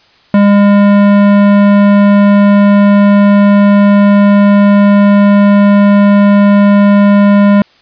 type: tone with tanh clipping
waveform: sine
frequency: 202.6 Hz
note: G#3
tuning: 43 cents flat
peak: -5 dBFS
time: 0.34-7.62 s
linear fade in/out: 2 ms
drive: 18 dB
effects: white hiss -46 dBFS RMS until 7.81 s + resampled to 11025 Hz